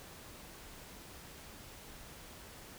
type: silence
effects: pink hiss -52 dBFS RMS until 2.78 s